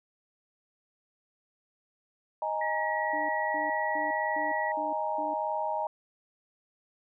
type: chord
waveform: sine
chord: D# suspended fourth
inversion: none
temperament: equal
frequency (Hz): 622.3 / 830.6 / 932.3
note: D#5 / G#5 / A#5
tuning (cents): 0 / 0 / 0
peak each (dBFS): -33 / -33 / -32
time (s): 2.42-5.87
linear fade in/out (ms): 2
type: tone with pitch glide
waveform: sine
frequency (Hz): 1918 to 1930.2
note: A#6 to B6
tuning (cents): +49 to -40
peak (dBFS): -32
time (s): 2.61-4.72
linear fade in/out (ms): 5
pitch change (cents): +11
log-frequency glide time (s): 2.9-4.01
type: tone bursts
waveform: sine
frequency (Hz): 300.6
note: D4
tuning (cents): +40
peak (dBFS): -38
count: 6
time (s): 3.13-5.34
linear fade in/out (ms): 5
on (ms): 160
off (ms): 250
effects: none